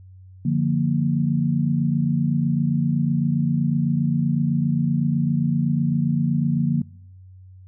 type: chord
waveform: sine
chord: Bb major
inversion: first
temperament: equal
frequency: 146.83 / 174.61 / 233.1 Hz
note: D3 / F3 / Bb3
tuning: 0 / 0 / 0 cents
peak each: -21 / -23 / -23 dBFS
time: 0.45-6.82 s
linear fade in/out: 5 ms
effects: noise-tail reverb RT60 0.8 s tail -25 dB re dry + added 93 Hz sine -42 dBFS peak until 7.67 s